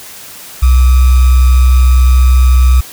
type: tone with sample-and-hold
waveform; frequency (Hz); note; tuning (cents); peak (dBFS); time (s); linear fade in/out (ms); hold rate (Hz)
sine; 63.3; B1; +43; -3; 0.62-2.81; 10; 1225
effects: white hiss -31 dBFS RMS until 2.92 s